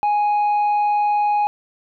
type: tone with tanh clipping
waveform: sine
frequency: 830.6 Hz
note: G#5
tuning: in tune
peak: -16 dBFS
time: 0.03-1.47 s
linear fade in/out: 0 ms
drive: 3 dB
effects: none